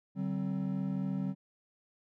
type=tone cluster; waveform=triangle; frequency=146.3 / 190 / 263.3 Hz; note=D3 / F#3 / C4; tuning=-6 / +46 / +11 cents; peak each=-36 / -31 / -37 dBFS; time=0.15-1.35 s; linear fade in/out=50 ms; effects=none